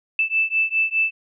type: beating tone pair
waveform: sine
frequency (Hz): 2637 / 2641.9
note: E7 / E7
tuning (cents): 0 / +3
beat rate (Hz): 4.9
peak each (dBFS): -21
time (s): 0.19-1.11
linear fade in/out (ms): 2
effects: none